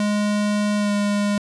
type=tone with pitch glide; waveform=square; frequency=207.7 to 204.8 Hz; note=G#3 to G#3; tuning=0 to -24 cents; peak=-19 dBFS; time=0-1.38 s; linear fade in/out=2 ms; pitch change=-24 cents; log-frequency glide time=0.77-0.92 s; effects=resampled to 22050 Hz + 9-bit